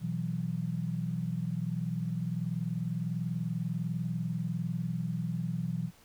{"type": "chord", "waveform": "sine", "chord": "B suspended fourth", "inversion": "none", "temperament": "equal", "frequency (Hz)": [123.47, 164.81, 185], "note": ["B2", "E3", "F#3"], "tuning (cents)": [0, 0, 0], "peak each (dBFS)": [-36, -33, -37], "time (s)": [0, 5.91], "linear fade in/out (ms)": 50, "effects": ["pink hiss -60 dBFS RMS until 6.04 s"]}